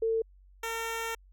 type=tone pair in turn; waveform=sine / 10% pulse; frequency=449.3 / 455.3 Hz; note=A4 / A#4; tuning=+36 / -41 cents; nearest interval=unison; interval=23 cents; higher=second; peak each=-25 / -24 dBFS; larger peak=second; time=0.02-0.22 / 0.63-1.15 s; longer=second; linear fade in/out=5 ms; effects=added 47 Hz sine -54 dBFS peak until 1.32 s